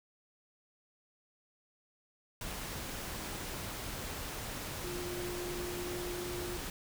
sine tone in noise, 354.6 Hz, F4, 26 cents sharp, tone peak -39 dBFS, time 4.84-6.57 s, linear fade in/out 2 ms, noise pink, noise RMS -41 dBFS, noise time 2.41-6.7 s, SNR -1 dB, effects none

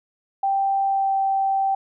sine tone with pitch glide, 784 to 778.6 Hz, G5 to G5, 0 to -12 cents, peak -18 dBFS, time 0.43-1.75 s, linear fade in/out 5 ms, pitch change -12 cents, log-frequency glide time 0.85-1.15 s, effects none

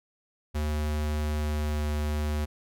square tone with pitch glide, 75.5 to 75.07 Hz, D2 to D2, +48 to +39 cents, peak -27 dBFS, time 0.54-2.46 s, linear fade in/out 20 ms, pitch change -9 cents, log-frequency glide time 1.25-1.8 s, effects none

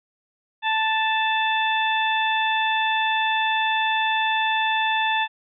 harmonic tone, 880 Hz, A5, in tune, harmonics 1 / 2 / 3 / 4, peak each -22 / -25 / -27 / -28 dBFS, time 0.62-5.28 s, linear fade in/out 50 ms, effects none

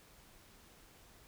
silence, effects pink hiss -61 dBFS RMS until 1.27 s

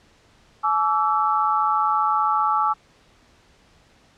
sine tone cluster, 856 / 1149 / 1324 Hz, A5 / D6 / E6, -48 / -38 / +7 cents, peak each -22 dBFS, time 0.63-2.74 s, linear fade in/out 20 ms, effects pink hiss -56 dBFS RMS until 4.17 s + low-pass 6000 Hz 12 dB/octave

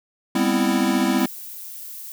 square chord, C major seventh, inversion second, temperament equal with one note detuned, 200.5 / 246.9 / 261.6 / 329.6 Hz, G3 / B3 / C4 / E4, +39 / 0 / 0 / 0 cents, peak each -24 dBFS, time 0.35-1.26 s, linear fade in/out 5 ms
violet noise, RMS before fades -36 dBFS, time 1.19-2.12 s, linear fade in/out 0 ms
effects none

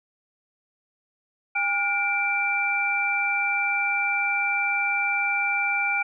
sine tone cluster, 807 / 1429 / 2347 Hz, G#5 / F6 / D7, -50 / +39 / -2 cents, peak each -29 / -28 / -23 dBFS, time 1.55-6.03 s, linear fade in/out 10 ms, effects none

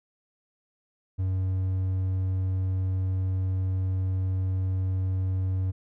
triangle tone, 93.8 Hz, F#2, 24 cents sharp, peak -22 dBFS, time 1.18-5.72 s, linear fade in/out 20 ms, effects none

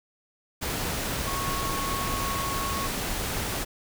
sine tone in noise, 1101 Hz, C#6, 12 cents flat, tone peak -31 dBFS, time 1.26-2.88 s, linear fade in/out 20 ms, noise pink, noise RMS -30 dBFS, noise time 0.61-3.65 s, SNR -4 dB, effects none

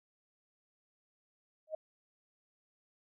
sine tone with exponential growth, 627 Hz, D#5, 13 cents sharp, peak -31 dBFS, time 1.67-1.75 s, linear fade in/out 5 ms, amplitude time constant 16 ms, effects none

